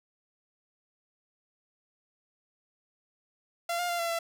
sawtooth tone with pitch steps, 685 / 706 / 693 / 677 / 672 Hz, F5 / F5 / F5 / E5 / E5, -34 / +19 / -14 / +46 / +33 cents, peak -25 dBFS, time 3.69-4.19 s, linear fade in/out 5 ms, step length 100 ms, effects none

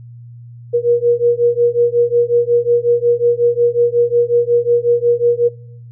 sine beating tone pair, 474.1 / 479.6 Hz, A#4 / A#4, +29 / +49 cents, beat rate 5.5 Hz, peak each -14 dBFS, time 0.73-5.49 s, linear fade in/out 20 ms, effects noise-tail reverb RT60 0.7 s tail -23 dB re dry + added 119 Hz sine -33 dBFS peak until 5.91 s

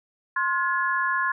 sine tone cluster, 1056 / 1428 / 1701 Hz, C6 / F6 / G#6, +16 / +38 / +41 cents, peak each -25 / -29 / -25 dBFS, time 0.36-1.32 s, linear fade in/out 5 ms, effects none

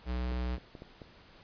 square tone, 61.74 Hz, B1, in tune, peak -32 dBFS, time 0.05-0.59 s, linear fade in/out 50 ms
clicks, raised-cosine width 2 ms, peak -32 dBFS, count 5, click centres 0.319 / 0.581 / 0.752 / 0.821 / 1.018 s
effects pink hiss -57 dBFS RMS until 1.43 s + resampled to 11025 Hz

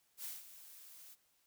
blue noise with ADSR envelope, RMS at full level -43 dBFS, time 0.17-1.16 s, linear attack 75 ms, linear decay 180 ms, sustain -13 dB, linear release 35 ms, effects white hiss -75 dBFS RMS until 1.46 s

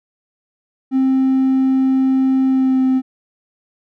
triangle tone with pitch glide, 263.9 to 260.6 Hz, C4 to C4, +15 to -7 cents, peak -9 dBFS, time 0.91-3.02 s, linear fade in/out 50 ms, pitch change -22 cents, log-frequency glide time 2.47-2.82 s, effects tanh soft clip ceiling -6 dBFS

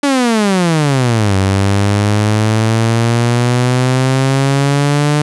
sawtooth exponential two-way sweep, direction down then up, 290.2 to 95.5 to 149.6 Hz, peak -6 dBFS, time 0.03-5.22 s, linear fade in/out 5 ms, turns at 1.36 s, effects resampled to 24000 Hz + 7-bit

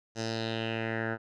10% pulse tone with low-pass filter sweep, 112.8 Hz, A2, 44 cents sharp, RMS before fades -33 dBFS, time 0.15-1.18 s, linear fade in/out 50 ms, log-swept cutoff 6100 to 1400 Hz, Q 3.5, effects none

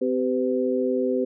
sine tone cluster, 256.4 / 388.5 / 505 Hz, C4 / G4 / B4, -35 / -16 / +39 cents, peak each -25 dBFS, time 0.01-1.25 s, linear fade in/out 10 ms, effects none

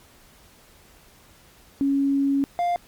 sine / triangle tone pair in turn, 277.2 / 699.9 Hz, C#4 / F5, 0 / +4 cents, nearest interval octave + major third, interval 1604 cents, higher second, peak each -18 dBFS, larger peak neither, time 1.81-2.44 / 2.59-2.76 s, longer first, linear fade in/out 0 ms, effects pink hiss -53 dBFS RMS until 2.87 s + MP3 96 kbps

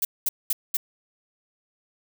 violet noise bursts, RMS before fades -23 dBFS, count 4, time 0.02-0.77 s, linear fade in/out 5 ms, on 30 ms, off 210 ms, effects none

